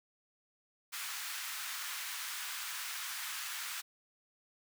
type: high-pass noise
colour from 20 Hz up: pink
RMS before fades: -41 dBFS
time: 0.92-3.82 s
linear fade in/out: 20 ms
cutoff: 1200 Hz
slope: 24 dB/octave
effects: none